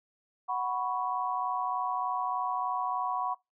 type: chord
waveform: sine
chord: F# suspended fourth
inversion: none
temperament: just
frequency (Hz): 740 / 986.7 / 1110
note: F#5 / B5 / C#6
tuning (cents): 0 / -2 / +2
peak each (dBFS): -33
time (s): 0.48-3.35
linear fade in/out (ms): 20
effects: noise-tail reverb RT60 0.2 s tail -23 dB re dry